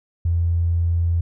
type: tone with tanh clipping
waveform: triangle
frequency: 84.9 Hz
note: F2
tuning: 48 cents flat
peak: -16 dBFS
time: 0.25-1.21 s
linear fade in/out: 5 ms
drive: 3 dB
effects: none